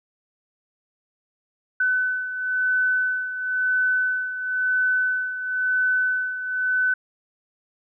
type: beating tone pair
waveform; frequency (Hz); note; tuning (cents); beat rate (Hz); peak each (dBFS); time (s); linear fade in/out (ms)
sine; 1507 / 1507.98; F#6 / F#6; +31 / +32; 0.98; -21 / -27; 1.8-6.94; 5
effects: none